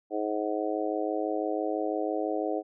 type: harmonic tone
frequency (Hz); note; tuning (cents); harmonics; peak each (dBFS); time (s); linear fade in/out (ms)
106; G#2; +36; 3 / 4 / 5 / 6 / 7; -32 / -33 / -34 / -35 / -35; 0.1-2.63; 50
effects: none